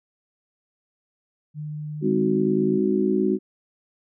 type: tone with vibrato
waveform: sine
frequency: 151 Hz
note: D3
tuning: 48 cents sharp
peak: -29 dBFS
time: 1.54-2.8 s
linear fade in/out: 50 ms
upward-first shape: triangle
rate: 17 Hz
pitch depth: 8 cents each way
type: chord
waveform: sine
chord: Ab dominant seventh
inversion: none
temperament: equal with one note detuned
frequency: 202.7 / 261.6 / 311.1 / 370 Hz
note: Ab3 / C4 / Eb4 / Gb4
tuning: -42 / 0 / 0 / 0 cents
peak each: -23 / -27 / -26 / -22 dBFS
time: 2.01-3.39 s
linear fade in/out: 50 ms
effects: none